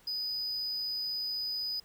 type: tone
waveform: triangle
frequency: 4978 Hz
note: D#8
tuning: in tune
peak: -31 dBFS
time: 0.07-1.8 s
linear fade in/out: 5 ms
effects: pink hiss -62 dBFS RMS until 1.84 s